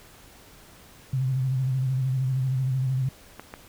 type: tone with vibrato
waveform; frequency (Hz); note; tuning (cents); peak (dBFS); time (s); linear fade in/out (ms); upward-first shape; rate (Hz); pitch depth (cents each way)
sine; 130.81; C3; 0; -22; 1.13-3.09; 5; square; 13; 41
type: clicks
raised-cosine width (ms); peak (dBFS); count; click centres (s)
0.5; -22; 2; 3.396 / 3.539
effects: pink hiss -51 dBFS RMS until 3.68 s